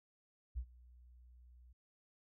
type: tone with ADSR envelope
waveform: sine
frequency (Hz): 61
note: B1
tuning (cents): -21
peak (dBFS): -35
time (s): 0.55-1.73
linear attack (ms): 27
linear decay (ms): 71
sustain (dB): -23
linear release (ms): 8
effects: none